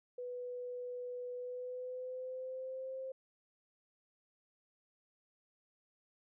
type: tone with pitch glide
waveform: sine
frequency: 493.9 to 526.3 Hz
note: B4 to C5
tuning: 0 to +10 cents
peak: -40 dBFS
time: 0.18-3.12 s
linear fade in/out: 5 ms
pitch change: +110 cents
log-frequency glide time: 1.35-2.96 s
effects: none